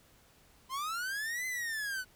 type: linear two-way sweep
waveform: 45% pulse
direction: up then down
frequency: 1013 to 2054 to 1472 Hz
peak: -34 dBFS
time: 0.69-2.05 s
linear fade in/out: 50 ms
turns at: 1.46 s
effects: pink hiss -63 dBFS RMS until 2.15 s